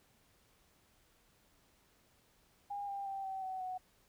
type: tone with pitch steps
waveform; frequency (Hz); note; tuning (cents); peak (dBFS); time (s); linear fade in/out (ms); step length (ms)
sine; 810 / 795.6 / 781.5 / 767.6 / 754 / 740.6; G#5 / G5 / G5 / G5 / F#5 / F#5; -43 / +25 / -6 / -37 / +32 / +1; -38; 2.7-3.78; 10; 180
effects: pink hiss -70 dBFS RMS until 4.08 s